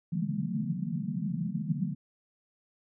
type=band-pass noise; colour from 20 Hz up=pink; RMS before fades=-32 dBFS; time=0.12-1.95 s; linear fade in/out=5 ms; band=140 to 230 Hz; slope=96 dB/octave; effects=none